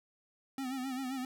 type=tone with vibrato; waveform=square; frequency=261.2 Hz; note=C4; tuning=3 cents flat; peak=-36 dBFS; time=0.58-1.25 s; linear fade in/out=2 ms; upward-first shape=sine; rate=7.6 Hz; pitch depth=74 cents each way; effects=none